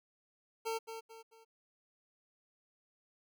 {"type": "tone with echo", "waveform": "25% pulse", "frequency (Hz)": 450, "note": "A4", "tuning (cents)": 39, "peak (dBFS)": -31, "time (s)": [0.65, 0.79], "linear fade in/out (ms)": 20, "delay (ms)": 220, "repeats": 3, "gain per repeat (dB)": -8, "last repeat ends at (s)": 1.45, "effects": []}